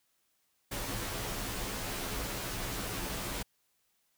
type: noise with comb filter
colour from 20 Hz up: pink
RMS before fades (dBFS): -37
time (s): 0.71-3.43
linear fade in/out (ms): 10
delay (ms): 13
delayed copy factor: -0.75
effects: white hiss -75 dBFS RMS until 4.17 s